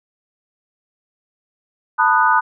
sine chord, B dominant seventh, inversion third, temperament just, 889 / 987.8 / 1234.7 / 1481.6 Hz, A5 / B5 / D#6 / F#6, +18 / 0 / -14 / +2 cents, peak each -17 dBFS, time 1.98-2.41 s, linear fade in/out 20 ms, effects none

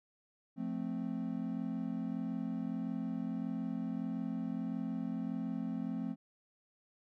triangle chord, F major, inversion none, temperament equal, 174.61 / 220 / 261.6 Hz, F3 / A3 / C4, 0 / 0 / 0 cents, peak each -39 / -37 / -37 dBFS, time 0.56-6.16 s, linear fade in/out 50 ms, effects none

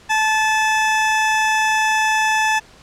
20% pulse tone, 870 Hz, A5, 20 cents flat, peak -10 dBFS, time 0.09-2.6 s, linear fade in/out 20 ms, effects pink hiss -46 dBFS RMS until 2.82 s + low-pass 7000 Hz 12 dB/octave

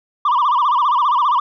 sine tone with vibrato, 1071 Hz, C6, 40 cents sharp, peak -10 dBFS, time 0.25-1.4 s, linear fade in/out 5 ms, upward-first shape sine, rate 15 Hz, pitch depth 210 cents each way, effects tanh soft clip ceiling -11 dBFS

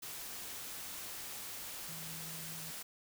sine tone in noise, 161.7 Hz, E3, 33 cents flat, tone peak -50 dBFS, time 1.88-2.71 s, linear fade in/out 10 ms, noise white, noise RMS -45 dBFS, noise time 0.02-2.83 s, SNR -8 dB, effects none

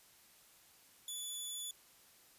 15% pulse tone, 3452 Hz, A7, 34 cents flat, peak -34 dBFS, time 1.08-1.71 s, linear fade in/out 2 ms, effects white hiss -64 dBFS RMS until 2.38 s + resampled to 32000 Hz

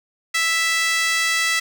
5% pulse tone with high-pass filter, 659.3 Hz, E5, in tune, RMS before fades -20 dBFS, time 0.34-1.6 s, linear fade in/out 10 ms, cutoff 1700 Hz, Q 6.1, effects none

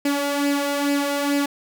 sawtooth tone with flanger, 284.6 Hz, C#4, 46 cents sharp, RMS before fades -22 dBFS, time 0.05-1.46 s, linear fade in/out 5 ms, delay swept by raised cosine 0.4 to 2.1 ms, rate 2.3 Hz, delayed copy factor +0.55, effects none

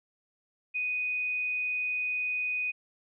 sine tone, 2489 Hz, D#7, in tune, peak -28 dBFS, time 0.74-2.72 s, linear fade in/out 20 ms, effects none

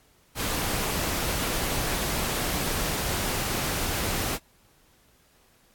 pink noise, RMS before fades -28 dBFS, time 0.35-4.39 s, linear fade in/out 50 ms, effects pink hiss -61 dBFS RMS until 5.74 s + AAC 64 kbps

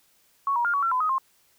sine tone with pitch steps, 1111 / 952 / 1407 / 1125 / 1355 / 1013 / 1255 / 1061 Hz, C#6 / A#5 / F6 / C#6 / E6 / B5 / D#6 / C6, +4 / +36 / +12 / +25 / +47 / +44 / +15 / +24 cents, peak -21 dBFS, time 0.47-1.182 s, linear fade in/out 2 ms, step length 89 ms, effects white hiss -63 dBFS RMS until 1.58 s

